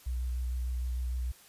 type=tone with vibrato; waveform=sine; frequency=62.1 Hz; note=B1; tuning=10 cents sharp; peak=-30 dBFS; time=0.06-1.32 s; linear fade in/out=10 ms; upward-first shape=sine; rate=6.6 Hz; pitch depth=23 cents each way; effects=white hiss -57 dBFS RMS until 1.48 s + resampled to 32000 Hz